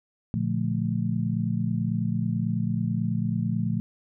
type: chord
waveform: sine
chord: Bb major seventh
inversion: none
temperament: just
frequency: 116.54 / 145.68 / 174.81 / 218.5 Hz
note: Bb2 / D3 / F3 / A3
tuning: 0 / -14 / +2 / -12 cents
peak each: -28 / -33 / -28 / -29 dBFS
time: 0.34-3.8 s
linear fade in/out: 0 ms
effects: none